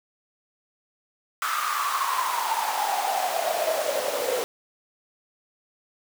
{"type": "noise with high-pass filter sweep", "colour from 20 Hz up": "pink", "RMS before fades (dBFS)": -26, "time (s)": [1.42, 4.44], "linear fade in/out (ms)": 0, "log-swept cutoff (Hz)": [1300, 490], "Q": 9.3, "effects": []}